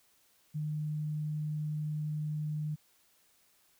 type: tone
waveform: sine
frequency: 151.9 Hz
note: D#3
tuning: 41 cents flat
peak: -32 dBFS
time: 0.54-2.76 s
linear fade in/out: 20 ms
effects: white hiss -68 dBFS RMS until 3.79 s